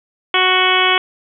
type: harmonic tone with a mistuned harmonic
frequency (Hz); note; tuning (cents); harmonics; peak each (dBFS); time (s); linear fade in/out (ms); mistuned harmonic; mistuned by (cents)
370; F#4; 0; 1 / 2 / 3 / 4 / 5 / 6 / 7 / 8 / 9; -21 / -21 / -18 / -21 / -23 / -18 / -22 / -19 / -20; 0.34-0.98; 2; 8; +18
effects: none